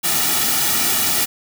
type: noise with comb filter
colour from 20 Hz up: white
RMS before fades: -18 dBFS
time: 0.03-1.26 s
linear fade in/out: 20 ms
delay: 1.9 ms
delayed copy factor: -0.7
effects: none